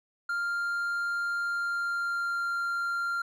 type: tone with pitch glide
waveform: triangle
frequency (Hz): 1396.9 to 1388.1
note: F6 to F6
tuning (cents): 0 to -11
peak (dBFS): -26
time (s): 0.29-3.22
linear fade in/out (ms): 5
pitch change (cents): -11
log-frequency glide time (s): 1.41-2.52
effects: none